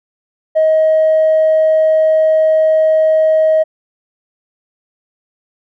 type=tone with tanh clipping; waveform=triangle; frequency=631 Hz; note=D#5; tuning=24 cents sharp; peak=-8 dBFS; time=0.55-3.64 s; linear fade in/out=20 ms; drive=5 dB; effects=none